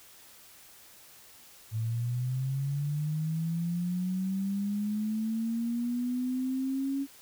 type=linear sweep; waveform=sine; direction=up; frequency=109.1 to 278 Hz; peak=-28 dBFS; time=1.71-7.07 s; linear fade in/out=50 ms; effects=white hiss -54 dBFS RMS until 7.21 s